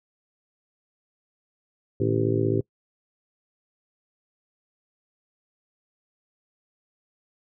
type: harmonic tone with a mistuned harmonic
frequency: 55.6 Hz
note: A1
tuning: 19 cents sharp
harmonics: 2 / 3 / 4 / 5 / 6 / 7 / 8 / 9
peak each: -26 / -31 / -35 / -29 / -28 / -25 / -35 / -34 dBFS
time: 2-2.61 s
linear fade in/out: 5 ms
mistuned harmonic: 3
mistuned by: -130 cents
effects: noise-tail reverb RT60 0.1 s tail -24 dB re dry